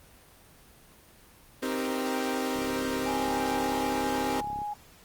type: chord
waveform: sawtooth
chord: C minor seventh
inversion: none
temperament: equal with one note detuned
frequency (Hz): 261.6 / 311.1 / 392 / 469.1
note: C4 / Eb4 / G4 / Bb4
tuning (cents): 0 / 0 / 0 / +11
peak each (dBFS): -27 / -32 / -31 / -32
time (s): 1.62-4.41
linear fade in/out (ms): 10
type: click train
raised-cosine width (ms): 3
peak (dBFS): -30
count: 72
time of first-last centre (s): 2.56-4.618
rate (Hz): 34.5
type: tone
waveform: sine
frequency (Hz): 830.6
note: G#5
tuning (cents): 0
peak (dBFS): -31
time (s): 3.06-4.74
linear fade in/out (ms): 10
effects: pink hiss -55 dBFS RMS until 5.04 s + Opus 24 kbps